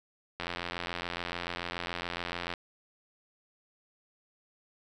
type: click train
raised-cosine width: 0.3 ms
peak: -18 dBFS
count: 187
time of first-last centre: 0.4-2.538 s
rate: 87 Hz
effects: none